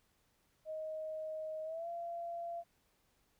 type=tone with pitch glide; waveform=sine; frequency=627 to 683.7 Hz; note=D#5 to F5; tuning=+13 to -37 cents; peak=-39 dBFS; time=0.65-2.64 s; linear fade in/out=50 ms; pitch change=+150 cents; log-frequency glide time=1.64-1.88 s; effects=pink hiss -75 dBFS RMS until 3.39 s